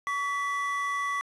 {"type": "tone pair together", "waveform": "triangle", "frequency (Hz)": [1133.1, 1975.5], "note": ["C#6", "B6"], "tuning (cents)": [38, 0], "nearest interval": "minor seventh", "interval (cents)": 962, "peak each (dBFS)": [-27, -30], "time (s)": [0.07, 1.21], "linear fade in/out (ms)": 0, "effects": ["resampled to 24000 Hz", "8-bit"]}